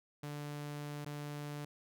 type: tone with dropouts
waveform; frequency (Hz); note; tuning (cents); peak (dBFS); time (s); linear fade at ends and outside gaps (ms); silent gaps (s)
sawtooth; 146.7; D3; -2; -37; 0.23-1.65; 5; 1.048-1.06
effects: none